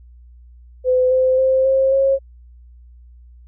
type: tone with pitch steps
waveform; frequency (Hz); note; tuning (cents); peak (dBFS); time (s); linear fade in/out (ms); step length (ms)
sine; 508 / 516.3 / 524.7 / 533.3 / 542; B4 / C5 / C5 / C5 / C#5; +49 / -23 / +5 / +33 / -39; -12; 0.84-2.19; 50; 270
effects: added 60 Hz sine -41 dBFS peak until 3.47 s